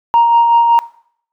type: tone with tremolo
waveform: sine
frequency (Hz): 935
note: A#5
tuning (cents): +5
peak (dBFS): -4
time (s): 0.14-0.79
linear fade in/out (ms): 0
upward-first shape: sine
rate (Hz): 5.3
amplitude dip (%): 40
effects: noise-tail reverb RT60 0.6 s tail -19 dB re dry + tanh soft clip ceiling -3 dBFS